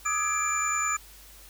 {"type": "tone cluster", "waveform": "sine", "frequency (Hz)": [1214, 1284, 1678, 2359, 7010], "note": ["D#6", "E6", "G#6", "D7", "A8"], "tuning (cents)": [-43, -46, 17, 7, -7], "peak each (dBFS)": [-31, -31, -36, -32, -29], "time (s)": [0.05, 0.97], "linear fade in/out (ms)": 10, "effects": ["added 50 Hz sine -52 dBFS peak until 1.49 s", "white hiss -51 dBFS RMS until 1.49 s"]}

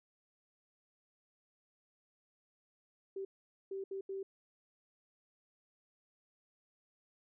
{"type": "tone bursts at uneven times", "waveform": "sine", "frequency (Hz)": 388.1, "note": "G4", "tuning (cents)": -17, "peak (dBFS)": -38, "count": 4, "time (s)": [[3.16, 3.25], [3.71, 3.84], [3.91, 4.01], [4.09, 4.23]], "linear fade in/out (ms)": 5, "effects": []}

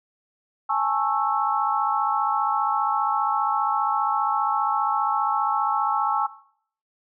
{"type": "chord", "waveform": "sine", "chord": "A major seventh", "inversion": "third", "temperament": "just", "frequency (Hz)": [825, 880, 1100, 1320], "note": ["G#5", "A5", "C#6", "E6"], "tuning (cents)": [-12, 0, -14, 2], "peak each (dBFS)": -26, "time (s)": [0.69, 6.27], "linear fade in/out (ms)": 10, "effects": ["noise-tail reverb RT60 0.6 s tail -18 dB re dry"]}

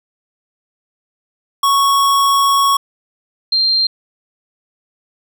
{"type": "tone pair in turn", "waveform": ["square", "sine"], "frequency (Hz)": [1108.7, 4175], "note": ["C#6", "C8"], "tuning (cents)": [0, -5], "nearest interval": "octave + major seventh", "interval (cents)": 2295, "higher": "second", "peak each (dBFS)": -11, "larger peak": "neither", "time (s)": [[1.63, 2.77], [3.52, 3.87]], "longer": "first", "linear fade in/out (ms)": 5, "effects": []}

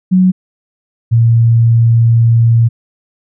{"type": "tone pair in turn", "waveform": "sine", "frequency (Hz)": [185, 115.77], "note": ["F#3", "A#2"], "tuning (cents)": [0, -11], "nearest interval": "minor sixth", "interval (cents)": 811, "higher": "first", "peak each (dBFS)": -5, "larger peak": "neither", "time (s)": [[0.11, 0.32], [1.11, 2.69]], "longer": "second", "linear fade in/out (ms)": 20, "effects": []}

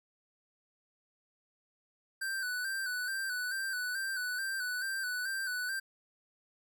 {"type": "tone with vibrato", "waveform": "square", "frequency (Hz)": 1529, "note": "G6", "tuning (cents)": -44, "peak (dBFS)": -34, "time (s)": [2.21, 5.8], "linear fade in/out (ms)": 10, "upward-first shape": "square", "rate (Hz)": 2.3, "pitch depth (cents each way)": 49, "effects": []}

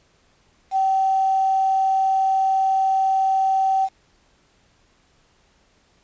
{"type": "tone with quantisation", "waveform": "sine", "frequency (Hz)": 769, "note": "G5", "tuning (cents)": -33, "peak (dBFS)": -16, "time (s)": [0.71, 3.89], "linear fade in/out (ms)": 50, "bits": 7, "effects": ["pink hiss -60 dBFS RMS until 6.03 s", "resampled to 16000 Hz"]}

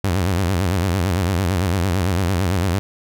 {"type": "tone with vibrato", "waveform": "sawtooth", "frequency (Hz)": 91.4, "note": "F#2", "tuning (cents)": -21, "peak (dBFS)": -13, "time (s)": [0.04, 2.79], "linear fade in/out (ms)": 0, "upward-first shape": "sine", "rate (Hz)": 8.9, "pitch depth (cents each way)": 160, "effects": []}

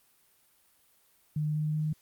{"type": "tone with pitch steps", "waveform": "sine", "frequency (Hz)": [151.7, 152.84, 154], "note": ["D#3", "D#3", "D#3"], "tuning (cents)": [-44, -31, -17], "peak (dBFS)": -27, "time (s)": [1.36, 1.93], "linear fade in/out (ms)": 5, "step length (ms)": 190, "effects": ["white hiss -66 dBFS RMS until 2.01 s", "Opus 32 kbps"]}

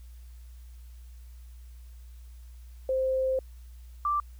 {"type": "tone pair in turn", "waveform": "sine", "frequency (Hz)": [523.3, 1174.8], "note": ["C5", "D6"], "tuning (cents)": [0, 0], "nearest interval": "octave + major second", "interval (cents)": 1400, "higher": "second", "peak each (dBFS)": -24, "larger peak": "neither", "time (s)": [[2.89, 3.39], [4.05, 4.2]], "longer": "first", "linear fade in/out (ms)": 2, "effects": ["added 60 Hz sine -44 dBFS peak until 4.39 s", "white hiss -64 dBFS RMS until 4.39 s"]}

